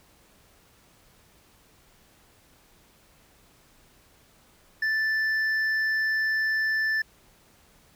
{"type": "tone with hard clipping", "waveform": "sine", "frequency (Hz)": 1760, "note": "A6", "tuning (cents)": 0, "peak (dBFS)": -24, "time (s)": [4.82, 7.02], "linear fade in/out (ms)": 5, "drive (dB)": 4, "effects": ["pink hiss -59 dBFS RMS until 7.95 s"]}